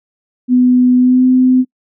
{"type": "tone with pitch glide", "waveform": "sine", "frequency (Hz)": [250, 255.4], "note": ["B3", "C4"], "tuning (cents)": [21, -42], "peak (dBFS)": -6, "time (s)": [0.48, 1.65], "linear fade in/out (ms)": 50, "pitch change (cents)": 37, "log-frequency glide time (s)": [0.97, 1.25], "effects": ["noise-tail reverb RT60 0.1 s tail -25 dB re dry"]}